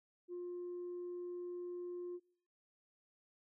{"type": "tone", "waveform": "sine", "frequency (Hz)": 354, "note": "F4", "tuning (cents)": 23, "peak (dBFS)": -40, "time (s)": [0.28, 2.2], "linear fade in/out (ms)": 50, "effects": ["noise-tail reverb RT60 0.7 s tail -25 dB re dry", "tanh soft clip ceiling -39 dBFS"]}